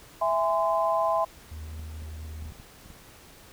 sine chord, E augmented, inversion none, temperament just, 659.3 / 824.1 / 1030.1 Hz, E5 / G#5 / B#5, 0 / -14 / -27 cents, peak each -25 / -29 / -26 dBFS, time 0.21-1.25 s, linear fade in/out 10 ms
triangle tone, 78 Hz, D#2, 5 cents sharp, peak -34 dBFS, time 1.51-2.51 s, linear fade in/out 10 ms
clicks, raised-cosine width 5 ms, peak -35 dBFS, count 8, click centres 1.795 / 2.022 / 2.424 / 2.458 / 2.521 / 2.599 / 2.86 / 2.903 s
effects pink hiss -51 dBFS RMS until 3.52 s

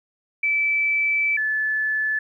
sine tone pair in turn, 2315 / 1734.3 Hz, D7 / A6, -25 / -25 cents, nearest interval perfect fourth, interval 500 cents, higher first, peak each -18 / -20 dBFS, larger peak first, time 0.43-1.37 / 1.37-2.19 s, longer first, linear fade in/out 5 ms, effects 10-bit

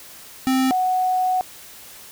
square / sine tone pair in turn, 261.6 / 739.9 Hz, C4 / F#5, 0 / 0 cents, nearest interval octave + tritone, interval 1800 cents, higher second, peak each -17 dBFS, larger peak neither, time 0.47-0.71 / 0.71-1.41 s, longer second, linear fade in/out 0 ms, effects white hiss -42 dBFS RMS until 2.11 s

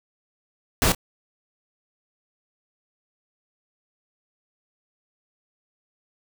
pink noise with echo, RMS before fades -19 dBFS, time 0.82-0.92 s, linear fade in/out 0 ms, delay 28 ms, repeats 1, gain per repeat -14 dB, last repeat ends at 0.948 s, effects none

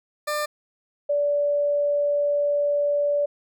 20% pulse / sine tone pair in turn, 597 / 579.3 Hz, D5 / D5, +28 / -24 cents, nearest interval minor second, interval 52 cents, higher first, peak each -19 dBFS, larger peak neither, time 0.27-0.46 / 1.09-3.26 s, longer second, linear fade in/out 10 ms, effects none

